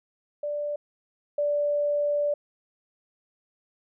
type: tone pair in turn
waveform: sine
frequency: 587.3 / 584 Hz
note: D5 / D5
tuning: 0 / -10 cents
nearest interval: unison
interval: 10 cents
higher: first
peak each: -27 / -22 dBFS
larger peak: second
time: 0.43-0.76 / 1.38-2.34 s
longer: second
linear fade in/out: 5 ms
effects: none